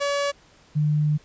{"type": "tone pair in turn", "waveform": ["sawtooth", "sine"], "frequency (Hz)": [568, 150.44], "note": ["C#5", "D3"], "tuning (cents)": [42, 42], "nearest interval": "octave + major seventh", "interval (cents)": 2300, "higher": "first", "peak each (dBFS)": -18, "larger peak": "neither", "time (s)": [[0, 0.32], [0.75, 1.18]], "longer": "second", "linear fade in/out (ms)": 20, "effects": ["pink hiss -55 dBFS RMS until 1.24 s", "resampled to 16000 Hz"]}